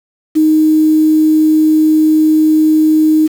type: tone with quantisation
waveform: sine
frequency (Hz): 311.1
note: D#4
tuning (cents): 0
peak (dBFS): -6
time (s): 0.35-3.28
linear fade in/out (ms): 20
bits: 5
effects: none